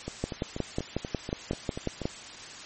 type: two click trains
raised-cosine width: 2 ms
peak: -20 / -14 dBFS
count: 9 / 11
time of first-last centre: 0.08-2.017 / 0.24-2.055 s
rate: 4.13 / 5.51 Hz
effects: white hiss -43 dBFS RMS until 2.65 s + MP3 32 kbps